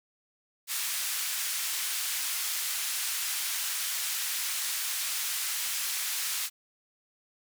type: band-pass noise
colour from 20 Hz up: white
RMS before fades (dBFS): -32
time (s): 0.67-6.5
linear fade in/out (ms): 50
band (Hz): 1500 to 14000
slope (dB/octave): 12
effects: none